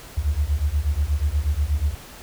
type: beating tone pair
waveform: sine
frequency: 69.2 / 77.5 Hz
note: C#2 / D#2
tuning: -2 / -6 cents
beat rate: 8.3 Hz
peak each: -22 dBFS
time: 0.17-1.95 s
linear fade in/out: 10 ms
effects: pink hiss -42 dBFS RMS until 2.22 s